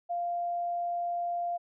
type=tone; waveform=sine; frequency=696 Hz; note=F5; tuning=6 cents flat; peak=-29 dBFS; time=0.09-1.58 s; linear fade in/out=20 ms; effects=none